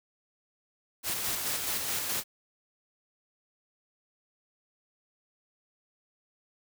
white noise with tremolo, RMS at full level -31 dBFS, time 1.03-2.24 s, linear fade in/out 50 ms, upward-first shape square, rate 4.7 Hz, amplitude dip 30%, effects none

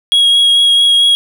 triangle tone with vibrato, 3300 Hz, G#7, 12 cents flat, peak -5 dBFS, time 0.12-1.15 s, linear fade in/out 0 ms, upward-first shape triangle, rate 4.5 Hz, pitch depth 14 cents each way, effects none

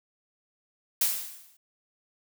blue noise with exponential decay, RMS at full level -22 dBFS, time 1.01-1.57 s, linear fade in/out 5 ms, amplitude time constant 120 ms, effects none

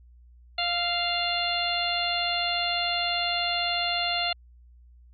harmonic tone with a mistuned harmonic, 698.5 Hz, F5, in tune, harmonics 1 / 2 / 3 / 4 / 5 / 6, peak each -30 / -35 / -34 / -30 / -32 / -31 dBFS, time 0.58-4.33 s, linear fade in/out 5 ms, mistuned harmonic 2, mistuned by -19 cents, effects added 60 Hz sine -50 dBFS peak until 5.13 s

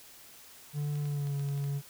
triangle tone with pitch glide, 146.83 to 141.09 Hz, D3 to C#3, 0 to +31 cents, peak -28 dBFS, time 0.73-1.82 s, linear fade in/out 50 ms, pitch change -69 cents, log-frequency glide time 1-1.36 s
clicks, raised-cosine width 0.2 ms, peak -33 dBFS, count 7, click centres 0.956 / 1.056 / 1.271 / 1.396 / 1.488 / 1.577 / 1.641 s
effects white hiss -53 dBFS RMS until 1.89 s

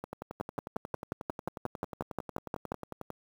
two click trains, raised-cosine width 1 ms, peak -18 / -24 dBFS, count 14 / 35, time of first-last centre 0.41-2.719 / 0.04-3.103 s, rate 5.63 / 11.1 Hz, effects high-pass 80 Hz 12 dB/octave + 8-bit

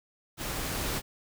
pink noise with level ramp, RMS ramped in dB -35 to -31 dBFS, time 0.37-1.02 s, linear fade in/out 50 ms, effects none

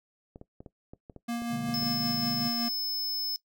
clicks, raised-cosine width 2 ms, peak -31 dBFS, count 10, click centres 0.359 / 0.414 / 0.605 / 0.662 / 0.935 / 1.098 / 1.163 / 1.42 / 1.69 / 1.828 s
square tone with tremolo, 235.4 Hz, A#3, 17 cents sharp, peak -30 dBFS, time 1.28-2.69 s, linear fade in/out 10 ms, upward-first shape sine, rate 5.3 Hz, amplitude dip 35%
triangle chord, B diminished seventh, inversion none, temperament just, 123.47 / 148.16 / 177.8 / 213.4 Hz, B2 / D3 / F3 / Ab3, 0 / +16 / +31 / +47 cents, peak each -39 / -36 / -42 / -38 dBFS, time 1.5-2.49 s, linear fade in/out 20 ms
square tone, 5220 Hz, E8, 18 cents flat, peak -30 dBFS, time 1.74-3.36 s, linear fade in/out 0 ms
effects noise-tail reverb RT60 0.1 s tail -18 dB re dry

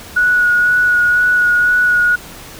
sine tone with vibrato, 1460 Hz, F#6, 24 cents flat, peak -9 dBFS, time 0.16-2.16 s, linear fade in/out 10 ms, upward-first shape sine, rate 2 Hz, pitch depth 15 cents each way, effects pink hiss -34 dBFS RMS until 2.59 s

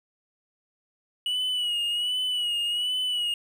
triangle tone with vibrato, 2926 Hz, F#7, 20 cents flat, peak -23 dBFS, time 1.26-3.34 s, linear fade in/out 2 ms, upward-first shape sine, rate 1.3 Hz, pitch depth 52 cents each way, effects 10-bit

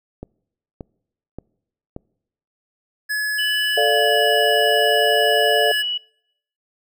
click train, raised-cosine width 2 ms, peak -18 dBFS, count 4, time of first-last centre 0.23-1.964 s, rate 1.73 Hz
square tone, 1700 Hz, G#6, 40 cents sharp, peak -21 dBFS, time 3.09-5.83 s, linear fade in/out 20 ms
sine tone with pitch glide, 2971 to 2939 Hz, F#7 to F#7, +6 to -12 cents, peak -21 dBFS, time 3.38-5.98 s, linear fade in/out 10 ms, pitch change -18 cents, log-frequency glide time 3.6-4.18 s
sine chord, D minor, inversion second, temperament equal, 440 / 587.3 / 698.5 Hz, A4 / D5 / F5, 0 / 0 / 0 cents, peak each -20 dBFS, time 3.77-5.72 s, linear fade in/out 5 ms
effects noise-tail reverb RT60 0.8 s tail -26 dB re dry

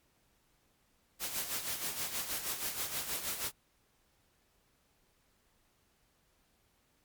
white noise with tremolo, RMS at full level -35 dBFS, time 1.19-3.52 s, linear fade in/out 50 ms, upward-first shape sine, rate 6.3 Hz, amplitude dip 60%, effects pink hiss -72 dBFS RMS until 7.04 s + MP3 96 kbps

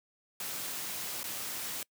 white noise with dropouts, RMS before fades -38 dBFS, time 0.4-1.83 s, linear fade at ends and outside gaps 2 ms, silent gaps 1.232-1.24 s, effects noise-tail reverb RT60 0.1 s tail -25 dB re dry + high-pass 100 Hz 12 dB/octave

